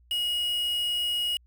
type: tone with quantisation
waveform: triangle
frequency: 2893 Hz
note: F#7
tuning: 40 cents flat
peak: -24 dBFS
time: 0.11-1.37 s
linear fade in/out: 2 ms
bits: 6
effects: added 60 Hz sine -56 dBFS peak until 1.46 s